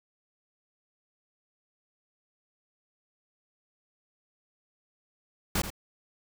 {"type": "noise with echo", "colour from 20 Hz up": "pink", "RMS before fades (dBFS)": -27, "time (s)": [5.55, 5.62], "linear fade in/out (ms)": 5, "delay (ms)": 83, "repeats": 1, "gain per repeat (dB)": -10, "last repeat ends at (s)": 5.703, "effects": []}